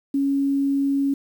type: tone with quantisation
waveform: sine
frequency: 277.2 Hz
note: C#4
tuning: in tune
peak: -18 dBFS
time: 0.14-1.14 s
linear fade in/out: 5 ms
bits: 8
effects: none